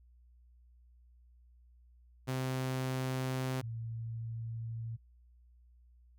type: tone pair in turn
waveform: sawtooth / sine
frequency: 130 / 114.08 Hz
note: C3 / A#2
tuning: -11 / -37 cents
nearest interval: major second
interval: 226 cents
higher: first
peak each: -29 / -37 dBFS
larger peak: first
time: 2.27-3.62 / 3.62-4.97 s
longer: neither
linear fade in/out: 20 ms
effects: added 60 Hz sine -59 dBFS peak until 6.18 s